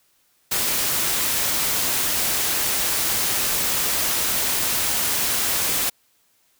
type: noise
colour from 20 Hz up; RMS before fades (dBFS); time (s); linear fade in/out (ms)
white; -22; 0.51-5.9; 10
effects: white hiss -63 dBFS RMS until 6.59 s